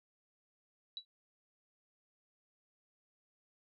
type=tone with exponential decay; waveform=sine; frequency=3924 Hz; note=B7; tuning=12 cents flat; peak=-36 dBFS; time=0.97-1.05 s; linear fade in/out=1 ms; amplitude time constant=17 ms; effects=none